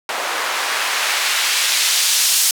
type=noise with band-pass filter sweep; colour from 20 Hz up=white; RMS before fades=-18 dBFS; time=0.09-2.51 s; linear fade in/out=2 ms; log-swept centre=730 to 6700 Hz; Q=0.72; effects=high-pass 400 Hz 12 dB/octave